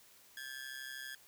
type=ring-modulated tone; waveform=sawtooth; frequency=1659 Hz; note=G#6; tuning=2 cents flat; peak=-37 dBFS; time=0.37-1.15 s; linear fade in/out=2 ms; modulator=66.3 Hz; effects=white hiss -62 dBFS RMS until 1.27 s